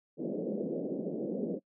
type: band-pass noise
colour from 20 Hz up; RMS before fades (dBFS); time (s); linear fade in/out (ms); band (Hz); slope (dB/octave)
pink; -35; 0.17-1.6; 50; 180 to 550; 48
effects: noise-tail reverb RT60 0.1 s tail -24 dB re dry